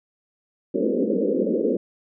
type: band-pass noise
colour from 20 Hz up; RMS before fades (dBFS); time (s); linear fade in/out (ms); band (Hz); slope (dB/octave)
white; -22; 0.74-1.77; 5; 190 to 540; 96
effects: none